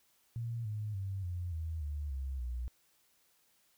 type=tone with pitch steps; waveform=sine; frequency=116.54 / 106.25 / 96.87 / 88.32 / 80.52 / 73.42 / 66.93 / 61.03 Hz; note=A#2 / G#2 / G2 / F2 / E2 / D2 / C2 / B1; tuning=0 / +40 / -20 / +20 / -40 / 0 / +40 / -20 cents; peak=-35 dBFS; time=0.36-2.68 s; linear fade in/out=0 ms; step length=290 ms; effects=white hiss -71 dBFS RMS until 3.77 s